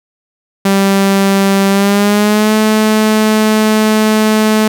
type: tone with pitch glide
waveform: sawtooth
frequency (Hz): 196 to 216.2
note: G3 to A3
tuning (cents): 0 to -30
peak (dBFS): -4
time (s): 0.65-4.68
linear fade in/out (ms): 5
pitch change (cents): +170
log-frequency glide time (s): 1.69-2.54
effects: none